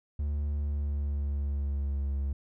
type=tone with pitch glide; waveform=triangle; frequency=73 to 69.34 Hz; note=D2 to C#2; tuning=-10 to +1 cents; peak=-26 dBFS; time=0.19-2.33 s; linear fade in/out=5 ms; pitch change=-89 cents; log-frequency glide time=0.51-2.13 s; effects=none

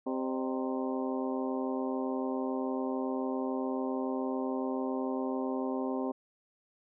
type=harmonic tone with a mistuned harmonic; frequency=130.9 Hz; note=C3; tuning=1 cent sharp; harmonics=2 / 3 / 4 / 5 / 6 / 7 / 8; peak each=-33 / -37 / -39 / -41 / -43 / -44 / -45 dBFS; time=0.06-6.12 s; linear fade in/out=10 ms; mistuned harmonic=5; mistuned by=-120 cents; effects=none

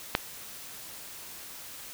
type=click; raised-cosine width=0.3 ms; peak=-6 dBFS; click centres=0.151 s; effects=white hiss -44 dBFS RMS until 1.93 s

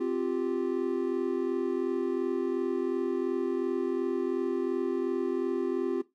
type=chord; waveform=triangle; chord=C suspended fourth; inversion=none; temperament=equal; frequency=261.6 / 349.2 / 392 Hz; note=C4 / F4 / G4; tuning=0 / 0 / 0 cents; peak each=-31 / -28 / -30 dBFS; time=0-6.02 s; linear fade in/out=10 ms; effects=noise-tail reverb RT60 0.2 s tail -17 dB re dry + AAC 64 kbps

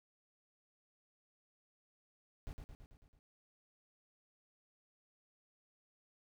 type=noise with echo; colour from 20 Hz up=brown; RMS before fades=-44 dBFS; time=2.47-2.53 s; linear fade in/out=0 ms; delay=110 ms; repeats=6; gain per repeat=-4 dB; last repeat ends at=3.19 s; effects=none

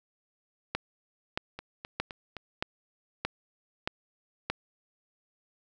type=two click trains; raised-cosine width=0.3 ms; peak=-23 / -13 dBFS; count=4 / 7; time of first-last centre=1.59-2.367 / 0.75-4.5 s; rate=3.86 / 1.6 Hz; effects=none

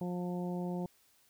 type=harmonic tone; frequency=177.8 Hz; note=F3; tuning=31 cents sharp; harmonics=1 / 2 / 3 / 4 / 5; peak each=-35 / -41 / -45 / -47 / -49 dBFS; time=0.01-0.86 s; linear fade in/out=2 ms; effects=white hiss -68 dBFS RMS until 1.29 s

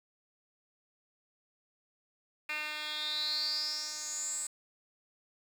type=tone with band-pass filter sweep; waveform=10% pulse; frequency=303 Hz; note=D#4; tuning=46 cents flat; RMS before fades=-36 dBFS; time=2.49-4.47 s; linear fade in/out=5 ms; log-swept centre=2600 to 8200 Hz; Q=10; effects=9-bit

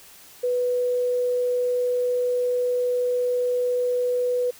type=tone; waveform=sine; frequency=493.9 Hz; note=B4; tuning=in tune; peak=-20 dBFS; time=0.43-4.51 s; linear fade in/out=10 ms; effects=white hiss -48 dBFS RMS until 4.59 s

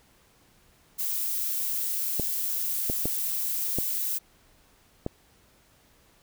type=noise; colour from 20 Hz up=violet; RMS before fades=-29 dBFS; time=0.98-4.19 s; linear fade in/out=20 ms
type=clicks; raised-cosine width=2 ms; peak=-15 dBFS; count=5; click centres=2.197 / 2.899 / 3.056 / 3.786 / 5.064 s
effects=pink hiss -61 dBFS RMS until 6.22 s

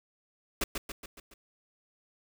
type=noise with echo; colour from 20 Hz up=pink; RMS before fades=-29 dBFS; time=0.61-0.64 s; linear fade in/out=5 ms; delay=140 ms; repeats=5; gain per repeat=-5 dB; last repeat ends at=1.34 s; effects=none

